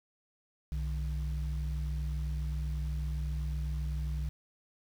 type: tone pair together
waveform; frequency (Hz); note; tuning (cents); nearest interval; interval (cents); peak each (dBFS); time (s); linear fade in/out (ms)
sine; 63.6 / 151.42; C2 / D#3; -48 / -47; octave + minor third; 1501; -31 / -37; 0.72-4.29; 0
effects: tanh soft clip ceiling -26 dBFS + 9-bit